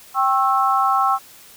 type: chord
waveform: sine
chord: C# diminished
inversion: second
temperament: equal with one note detuned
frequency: 784 / 1086.5 / 1318.5 Hz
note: G5 / C#6 / E6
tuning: 0 / -35 / 0 cents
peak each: -19 dBFS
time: 0.14-1.19 s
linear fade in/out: 50 ms
effects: white hiss -45 dBFS RMS until 1.56 s